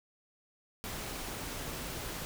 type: noise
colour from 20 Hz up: pink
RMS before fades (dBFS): -40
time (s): 0.84-2.25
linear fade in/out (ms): 0
effects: none